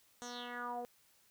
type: tone with low-pass filter sweep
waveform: 10% pulse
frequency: 243.1 Hz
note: B3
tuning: 27 cents flat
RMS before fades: -43 dBFS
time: 0.22-0.85 s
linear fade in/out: 0 ms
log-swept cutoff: 7300 to 550 Hz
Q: 5
effects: white hiss -69 dBFS RMS until 1.3 s